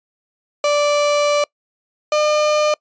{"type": "tone pair in turn", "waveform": "35% pulse", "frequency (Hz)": [585, 603.5], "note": ["D5", "D5"], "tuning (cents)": [-7, 47], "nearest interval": "minor second", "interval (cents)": 54, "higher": "second", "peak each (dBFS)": -12, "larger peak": "neither", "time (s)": [[0.64, 1.44], [2.12, 2.74]], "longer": "first", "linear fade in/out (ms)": 2, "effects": ["noise-tail reverb RT60 0.1 s tail -26 dB re dry", "resampled to 16000 Hz"]}